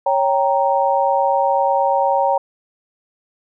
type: chord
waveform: sine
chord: G diminished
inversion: second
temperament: equal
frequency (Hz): 554.4 / 784 / 932.3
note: Db5 / G5 / Bb5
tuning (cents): 0 / 0 / 0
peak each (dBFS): -18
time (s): 0.06-2.38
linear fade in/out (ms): 5
effects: none